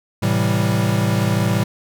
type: chord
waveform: square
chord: A minor seventh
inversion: none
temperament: equal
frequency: 110 / 130.81 / 164.81 / 196 Hz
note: A2 / C3 / E3 / G3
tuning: 0 / 0 / 0 / 0 cents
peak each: -20 / -24 / -24 / -22 dBFS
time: 0.22-1.64 s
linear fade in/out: 10 ms
effects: none